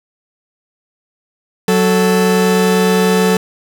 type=tone pair together; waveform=40% pulse; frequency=185.23 / 440 Hz; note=F#3 / A4; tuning=+2 / 0 cents; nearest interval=octave + minor third; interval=1498 cents; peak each=-12 dBFS; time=1.68-3.37 s; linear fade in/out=2 ms; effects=none